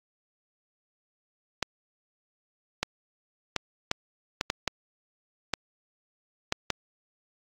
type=clicks; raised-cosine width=0.2 ms; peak=-8 dBFS; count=10; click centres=1.627 / 2.83 / 3.563 / 3.914 / 4.411 / 4.501 / 4.677 / 5.537 / 6.524 / 6.703 s; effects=AAC 48 kbps